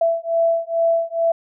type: beating tone pair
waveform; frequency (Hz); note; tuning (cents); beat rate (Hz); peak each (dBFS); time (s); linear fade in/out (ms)
sine; 665 / 667.3; E5 / E5; +15 / +21; 2.3; -19; 0.01-1.32; 5
effects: none